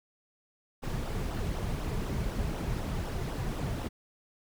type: noise with flanger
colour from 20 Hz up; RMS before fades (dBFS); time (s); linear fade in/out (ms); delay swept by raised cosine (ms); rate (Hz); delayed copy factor
brown; -33; 0.82-3.89; 20; 0.43 to 3.83; 4; -0.55
effects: none